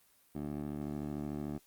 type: tone with band-pass filter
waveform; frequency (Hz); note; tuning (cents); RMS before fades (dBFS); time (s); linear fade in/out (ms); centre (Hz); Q
15% pulse; 73.42; D2; 0; -39; 0.35-1.58; 5; 310; 1.1
effects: white hiss -67 dBFS RMS until 1.66 s + Opus 32 kbps